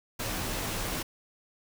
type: noise with comb filter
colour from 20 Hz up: pink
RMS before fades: -33 dBFS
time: 0.19-1.03 s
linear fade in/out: 10 ms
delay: 14 ms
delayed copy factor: -0.55
effects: none